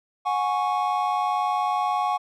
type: chord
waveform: triangle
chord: F# suspended second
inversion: none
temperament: equal with one note detuned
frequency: 730.6 / 830.6 / 1108.7 Hz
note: F#5 / G#5 / C#6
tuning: -22 / 0 / 0 cents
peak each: -24 dBFS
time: 0.25-2.18 s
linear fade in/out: 20 ms
effects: none